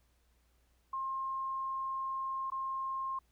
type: tone with dropouts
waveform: sine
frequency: 1065 Hz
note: C6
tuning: 30 cents sharp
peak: -34 dBFS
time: 0.93-3.19 s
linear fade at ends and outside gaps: 5 ms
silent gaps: 2.502-2.519 s
effects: added 60 Hz sine -69 dBFS peak until 3.31 s + pink hiss -75 dBFS RMS until 3.31 s